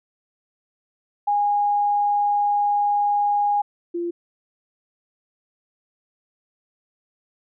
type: tone pair in turn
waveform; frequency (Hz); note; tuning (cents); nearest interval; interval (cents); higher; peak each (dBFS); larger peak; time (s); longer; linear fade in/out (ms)
sine; 821 / 344.6; G#5 / F4; -20 / -23; octave + minor third; 1503; first; -17 / -23; first; 1.27-3.62 / 3.94-4.11; first; 10
effects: none